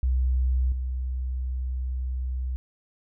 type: tone with level steps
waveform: sine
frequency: 63.6 Hz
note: C2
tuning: 48 cents flat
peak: -20 / -26 dBFS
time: 0.03-2.56 s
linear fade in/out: 0 ms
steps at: 0.72 s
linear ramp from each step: 2 ms
effects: none